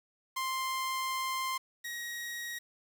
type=tone pair in turn; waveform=sawtooth; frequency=1049 / 1893 Hz; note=C6 / A#6; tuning=+4 / +26 cents; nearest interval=minor seventh; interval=1022 cents; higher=second; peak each=-28 / -34 dBFS; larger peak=first; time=0.36-1.58 / 1.84-2.59 s; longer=first; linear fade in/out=10 ms; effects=9-bit